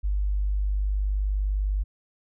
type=tone; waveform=sine; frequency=49.84 Hz; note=G1; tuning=29 cents sharp; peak=-22 dBFS; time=0.03-1.84 s; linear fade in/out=20 ms; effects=none